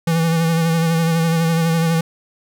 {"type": "tone with vibrato", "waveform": "square", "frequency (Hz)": 164.81, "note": "E3", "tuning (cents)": 0, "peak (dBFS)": -15, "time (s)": [0.07, 2.01], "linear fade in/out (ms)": 5, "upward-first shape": "sine", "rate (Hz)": 12, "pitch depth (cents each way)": 33, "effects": []}